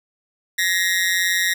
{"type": "tone with amplitude modulation", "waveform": "sawtooth", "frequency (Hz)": 1880, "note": "A#6", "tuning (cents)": 14, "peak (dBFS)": -10, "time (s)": [0.58, 1.54], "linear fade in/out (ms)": 10, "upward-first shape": "sine", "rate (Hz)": 182, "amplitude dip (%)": 90, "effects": ["8-bit"]}